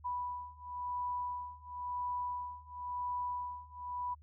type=beating tone pair; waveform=sine; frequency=985 / 985.96 Hz; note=B5 / B5; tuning=-5 / -3 cents; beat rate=0.96 Hz; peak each=-40 / -39 dBFS; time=0.04-4.15 s; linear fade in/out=20 ms; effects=added 76 Hz sine -55 dBFS peak until 4.22 s